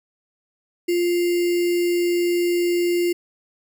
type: tone with sample-and-hold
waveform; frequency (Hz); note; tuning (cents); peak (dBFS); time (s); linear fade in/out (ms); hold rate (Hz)
sine; 349.2; F4; 0; -17; 0.88-3.13; 10; 2450
effects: none

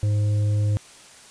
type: tone with frequency modulation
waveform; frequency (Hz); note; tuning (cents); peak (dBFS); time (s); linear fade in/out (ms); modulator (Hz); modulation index
sine; 103.83; G#2; 0; -18; 0.03-0.77; 0; 419; 0.2
effects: white hiss -47 dBFS RMS until 1.3 s + resampled to 22050 Hz

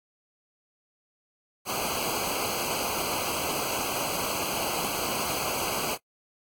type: noise with comb filter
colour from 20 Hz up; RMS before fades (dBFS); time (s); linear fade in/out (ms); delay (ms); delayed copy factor
pink; -30; 1.65-5.98; 50; 0.55; -1
effects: noise-tail reverb RT60 0.1 s tail -25 dB re dry + AAC 64 kbps

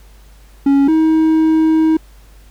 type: tone pair in turn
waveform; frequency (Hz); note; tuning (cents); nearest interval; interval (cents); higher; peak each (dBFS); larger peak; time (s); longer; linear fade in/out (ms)
triangle; 278 / 317.7; C#4 / D#4; +5 / +36; major second; 231; second; -6 / -7; first; 0.66-0.88 / 0.88-1.97; second; 5
effects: added 50 Hz sine -40 dBFS peak until 2.5 s + pink hiss -50 dBFS RMS until 2.5 s

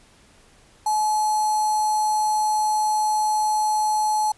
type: tone with notch filter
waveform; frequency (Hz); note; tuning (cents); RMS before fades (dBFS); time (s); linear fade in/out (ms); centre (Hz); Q
square; 855; A5; -50; -21; 0.86-4.32; 5; 2600; 0.51
effects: pink hiss -54 dBFS RMS until 4.37 s + resampled to 24000 Hz

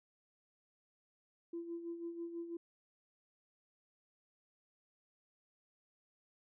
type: tone with tremolo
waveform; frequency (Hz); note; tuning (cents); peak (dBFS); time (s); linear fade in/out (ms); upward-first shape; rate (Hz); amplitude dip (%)
sine; 338.6; E4; +46; -38; 1.53-2.57; 5; sine; 6.1; 60
effects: tanh soft clip ceiling -34 dBFS

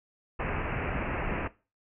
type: low-pass noise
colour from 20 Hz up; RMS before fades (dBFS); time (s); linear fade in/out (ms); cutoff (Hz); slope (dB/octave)
pink; -32; 0.39-1.48; 10; 2700; 96
effects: noise-tail reverb RT60 0.3 s tail -18 dB re dry

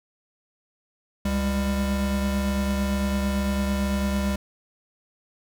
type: tone pair together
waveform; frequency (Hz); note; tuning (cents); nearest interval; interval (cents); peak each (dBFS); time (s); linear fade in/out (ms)
square; 69.3 / 198.98; C#2 / G3; 0 / +26; octave + tritone; 1826; -27 / -25; 1.25-4.36; 5
effects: none

